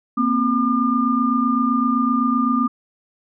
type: tone cluster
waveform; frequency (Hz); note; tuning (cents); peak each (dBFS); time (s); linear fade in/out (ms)
sine; 233.8 / 261.6 / 1204; A#3 / C4 / D6; +5 / 0 / +43; -20; 0.17-2.68; 10
effects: none